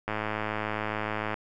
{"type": "click train", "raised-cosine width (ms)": 0.5, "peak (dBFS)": -15, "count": 136, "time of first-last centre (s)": [0.08, 1.342], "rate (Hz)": 107, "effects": []}